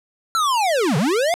square linear two-way sweep, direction down then up, 1371 to 131.2 to 724 Hz, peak -17 dBFS, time 0.35-1.34 s, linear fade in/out 0 ms, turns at 0.97 s, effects low-pass 11000 Hz 12 dB/octave

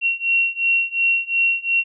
sine beating tone pair, 2734 / 2736.8 Hz, F7 / F7, -37 / -36 cents, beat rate 2.8 Hz, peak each -20 / -19 dBFS, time 0.01-1.84 s, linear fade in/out 50 ms, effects none

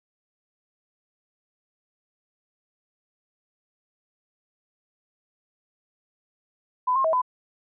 sine tone with pitch steps, 1004 / 1067 / 642 / 1006 Hz, B5 / C6 / E5 / B5, +28 / +34 / -46 / +32 cents, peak -19 dBFS, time 6.87-7.218 s, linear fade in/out 10 ms, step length 87 ms, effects none

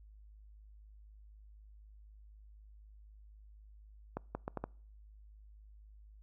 accelerating click train, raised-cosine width 1 ms, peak -23 dBFS, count 5, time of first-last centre 4.17-4.64 s, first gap 180 ms, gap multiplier 0.72, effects noise-tail reverb RT60 0.5 s tail -26 dB re dry + added 52 Hz sine -54 dBFS peak until 6.22 s

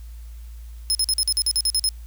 25% pulse tone bursts, 5160 Hz, E8, 38 cents flat, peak -13 dBFS, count 11, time 0.9-1.889 s, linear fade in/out 0 ms, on 49 ms, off 45 ms, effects added 57 Hz sine -35 dBFS peak until 2.06 s + white hiss -56 dBFS RMS until 2.06 s

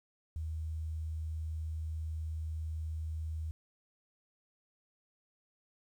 sine tone, 79.2 Hz, D#2, 31 cents sharp, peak -35 dBFS, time 0.36-3.51 s, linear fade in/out 0 ms, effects 11-bit

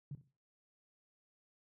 sine tone with echo, 142.1 Hz, C#3, 43 cents sharp, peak -40 dBFS, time 0.11-0.15 s, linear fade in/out 2 ms, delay 63 ms, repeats 2, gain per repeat -14 dB, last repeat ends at 0.276 s, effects noise-tail reverb RT60 0.4 s tail -20 dB re dry + high-pass 80 Hz 12 dB/octave

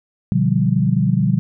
sine chord, G dominant seventh, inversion first, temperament just, 122.5 / 147 / 176.4 / 196 Hz, B2 / D3 / F3 / G3, -14 / +2 / +18 / 0 cents, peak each -19 dBFS, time 0.32-1.39 s, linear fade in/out 0 ms, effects none

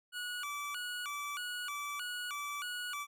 25% pulse tone with vibrato, 1300 Hz, E6, 24 cents flat, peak -34 dBFS, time 0.12-3.07 s, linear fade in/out 50 ms, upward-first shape square, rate 1.6 Hz, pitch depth 200 cents each way, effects none

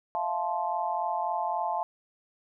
sine chord, F major seventh, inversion third, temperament just, 654.8 / 698.5 / 873.1 / 1047.7 Hz, E5 / F5 / A5 / C6, -12 / 0 / -14 / +2 cents, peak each -36 / -32 / -30 / -35 dBFS, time 0.15-1.83 s, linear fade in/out 0 ms, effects none

